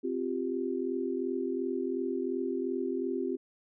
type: chord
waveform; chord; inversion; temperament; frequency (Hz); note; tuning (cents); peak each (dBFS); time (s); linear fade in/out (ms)
sine; C suspended fourth; none; equal; 261.6 / 349.2 / 392; C4 / F4 / G4; 0 / 0 / 0; -34; 0.03-3.37; 20
effects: none